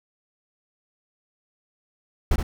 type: noise with echo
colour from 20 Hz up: brown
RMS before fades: -17 dBFS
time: 2.31-2.36 s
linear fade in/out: 5 ms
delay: 70 ms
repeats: 1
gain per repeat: -6 dB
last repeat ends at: 2.43 s
effects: none